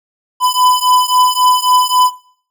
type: beating tone pair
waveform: square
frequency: 1001 / 1004.7 Hz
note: B5 / B5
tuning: +23 / +29 cents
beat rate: 3.7 Hz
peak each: -13 dBFS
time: 0.4-2.11 s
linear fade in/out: 50 ms
effects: noise-tail reverb RT60 0.5 s tail -19 dB re dry